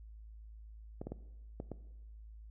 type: clicks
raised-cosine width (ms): 2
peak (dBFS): -27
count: 5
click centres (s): 1.015 / 1.07 / 1.12 / 1.601 / 1.717
effects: noise-tail reverb RT60 1.0 s tail -17 dB re dry + added 54 Hz sine -49 dBFS peak until 2.5 s